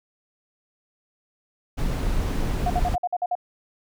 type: noise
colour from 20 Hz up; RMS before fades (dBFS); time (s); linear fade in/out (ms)
brown; -24; 1.77-2.96; 20
type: clicks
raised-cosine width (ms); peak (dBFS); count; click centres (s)
5; -20; 4; 1.812 / 1.86 / 1.904 / 2.357
type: tone bursts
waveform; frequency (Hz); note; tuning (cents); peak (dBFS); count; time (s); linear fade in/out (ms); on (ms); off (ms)
sine; 716; F5; +43; -21; 8; 2.66-3.353; 5; 42; 51
effects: none